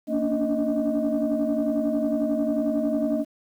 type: tone cluster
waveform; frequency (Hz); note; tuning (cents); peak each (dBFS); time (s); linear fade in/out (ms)
sine; 230.8 / 282.9 / 294 / 625; A#3 / C#4 / D4 / D#5; -17 / +35 / +2 / +8; -26; 0.07-3.25; 50
effects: tanh soft clip ceiling -15 dBFS + 9-bit